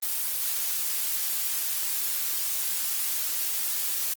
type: noise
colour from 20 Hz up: blue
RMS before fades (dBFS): -28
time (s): 0.02-4.14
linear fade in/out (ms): 10
effects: Opus 24 kbps